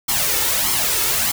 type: noise with flanger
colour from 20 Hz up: white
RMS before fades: -19 dBFS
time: 0.08-1.32 s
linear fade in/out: 10 ms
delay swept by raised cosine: 0.93 to 2.33 ms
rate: 1.6 Hz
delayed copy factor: +0.65
effects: none